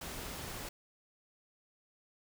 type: noise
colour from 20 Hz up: pink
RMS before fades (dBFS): -43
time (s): 0.01-0.69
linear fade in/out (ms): 5
effects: none